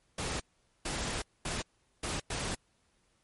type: noise bursts at uneven times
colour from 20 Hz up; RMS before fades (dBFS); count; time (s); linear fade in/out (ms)
pink; -35; 5; 0.18-0.4 / 0.85-1.22 / 1.45-1.62 / 2.03-2.2 / 2.3-2.55; 5
effects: pink hiss -72 dBFS RMS until 3.23 s + MP3 48 kbps